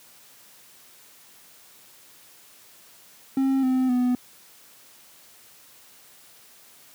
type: tone with pitch steps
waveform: triangle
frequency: 268 / 258 / 248.3 Hz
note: C4 / C4 / B3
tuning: +42 / -24 / +9 cents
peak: -17 dBFS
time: 3.37-4.15 s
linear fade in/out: 2 ms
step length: 260 ms
effects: white hiss -52 dBFS RMS until 6.94 s + high-pass 100 Hz 12 dB/octave